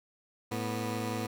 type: tone pair together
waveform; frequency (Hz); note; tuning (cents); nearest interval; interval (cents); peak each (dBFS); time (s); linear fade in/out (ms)
15% pulse; 109.65 / 245.5; A2 / B3; -6 / -10; octave + major second; 1396; -28 / -29; 0.51-1.27; 10
effects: none